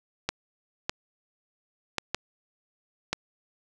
clicks, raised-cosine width 0.2 ms, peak -9 dBFS, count 5, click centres 0.29 / 0.895 / 1.983 / 2.146 / 3.13 s, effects none

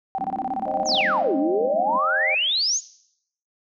sine tone bursts, 773 Hz, G5, 24 cents flat, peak -22 dBFS, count 15, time 0.15-1.009 s, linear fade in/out 0 ms, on 33 ms, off 26 ms
white band-pass noise, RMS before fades -36 dBFS, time 0.18-1.99 s, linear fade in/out 20 ms, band 180 to 320 Hz, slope 96 dB/octave
sine chord, C minor, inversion none, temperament equal with one note detuned, 534.2 / 622.3 / 784 Hz, C5 / Eb5 / G5, +36 / 0 / 0 cents, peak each -31 / -27 / -30 dBFS, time 0.66-2.35 s, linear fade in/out 5 ms
sine exponential two-way sweep, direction down then up, 7040 to 263.5 to 7030 Hz, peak -19 dBFS, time 0.85-2.81 s, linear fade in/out 50 ms, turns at 1.37 s
effects noise-tail reverb RT60 0.7 s tail -18 dB re dry

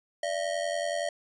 square ring-modulated tone, 631 Hz, D#5, 24 cents sharp, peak -26 dBFS, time 0.23-1.09 s, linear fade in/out 2 ms, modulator 45.3 Hz, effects resampled to 22050 Hz

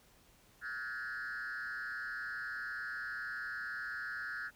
sine tone with frequency modulation, 1568 Hz, G6, in tune, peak -36 dBFS, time 0.61-4.51 s, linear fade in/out 50 ms, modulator 128 Hz, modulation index 1.5, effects tanh soft clip ceiling -37 dBFS + pink hiss -65 dBFS RMS until 4.55 s

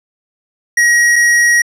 square tone pair in turn, 1898 / 1898 Hz, A#6 / A#6, +31 / +31 cents, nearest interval unison, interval 0 cents, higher neither, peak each -8 dBFS, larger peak neither, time 0.77-1.16 / 1.16-1.62 s, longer second, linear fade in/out 5 ms, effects low-pass 10000 Hz 12 dB/octave

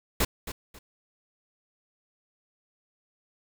pink noise with echo, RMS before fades -24 dBFS, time 0.2-0.25 s, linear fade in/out 5 ms, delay 270 ms, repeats 2, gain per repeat -12 dB, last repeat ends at 0.79 s, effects none

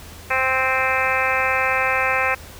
harmonic tone with a mistuned harmonic, 261.6 Hz, C4, in tune, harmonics 2 / 3 / 4 / 5 / 6 / 7 / 8 / 9 / 10, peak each -26 / -26 / -26 / -26 / -26 / -26 / -26 / -26 / -26 dBFS, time 0.3-2.35 s, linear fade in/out 10 ms, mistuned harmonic 10, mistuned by -19 cents, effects added 81 Hz sine -41 dBFS peak until 2.59 s + pink hiss -41 dBFS RMS until 2.59 s

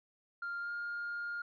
sine tone with pitch glide, 1396.9 to 1413.1 Hz, F6 to F6, 0 to +20 cents, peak -35 dBFS, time 0.42-1.42 s, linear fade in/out 5 ms, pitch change +20 cents, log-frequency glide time 0.6-0.71 s, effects tanh soft clip ceiling -34 dBFS

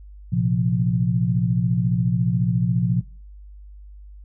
sine chord, Bb suspended second, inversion none, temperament equal, 116.54 / 130.81 / 174.61 Hz, Bb2 / C3 / F3, 0 / 0 / 0 cents, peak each -22 / -23 / -21 dBFS, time 0.32-3.01 s, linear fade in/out 10 ms, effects noise-tail reverb RT60 0.4 s tail -22 dB re dry + added 50 Hz sine -39 dBFS peak until 4.24 s

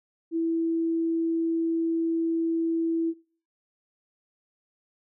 sine tone, 329.6 Hz, E4, in tune, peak -23 dBFS, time 0.31-3.14 s, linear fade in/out 50 ms, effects noise-tail reverb RT60 0.4 s tail -20 dB re dry

